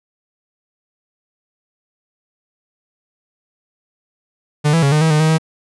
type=tone with pitch steps; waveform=45% pulse; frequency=148.8 / 165.3 / 139.4 / 152 / 160.3 / 152.1 / 157.6 / 159.5 Hz; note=D3 / E3 / C#3 / D#3 / E3 / D#3 / D#3 / D#3; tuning=+23 / +5 / +10 / -40 / -48 / -39 / +23 / +43 cents; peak=-11 dBFS; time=4.64-5.384 s; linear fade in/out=20 ms; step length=93 ms; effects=resampled to 24000 Hz